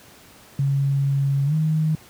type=tone with pitch glide; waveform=sine; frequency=138.59 to 156.46 Hz; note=C#3 to D#3; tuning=0 to +10 cents; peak=-17 dBFS; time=0.59-1.95 s; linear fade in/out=2 ms; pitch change=+210 cents; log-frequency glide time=1.45-1.54 s; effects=pink hiss -48 dBFS RMS until 2.09 s + high-pass 80 Hz 12 dB/octave